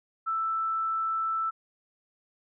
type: tone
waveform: sine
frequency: 1323 Hz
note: E6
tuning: 6 cents sharp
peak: -26 dBFS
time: 0.26-1.51 s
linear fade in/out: 20 ms
effects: none